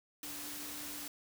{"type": "tone in noise", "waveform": "sine", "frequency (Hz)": 293.7, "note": "D4", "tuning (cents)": 0, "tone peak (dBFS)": -51, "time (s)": [0.23, 1.08], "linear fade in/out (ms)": 2, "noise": "white", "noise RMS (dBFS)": -44, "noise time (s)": [0.23, 1.08], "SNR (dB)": -10, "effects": []}